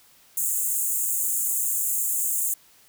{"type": "high-pass noise", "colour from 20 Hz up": "pink", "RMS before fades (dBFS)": -25, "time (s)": [0.37, 2.54], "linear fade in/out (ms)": 5, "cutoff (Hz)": 6800, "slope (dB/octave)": 96, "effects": ["white hiss -56 dBFS RMS until 2.88 s"]}